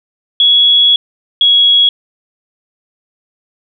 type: tone pair in turn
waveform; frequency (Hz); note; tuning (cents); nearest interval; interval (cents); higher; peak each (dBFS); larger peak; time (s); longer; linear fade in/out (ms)
sine; 3356 / 3331; G#7 / G#7; +17 / +4; unison; 13; first; -5; neither; 0.4-0.96 / 1.41-1.89; first; 2
effects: none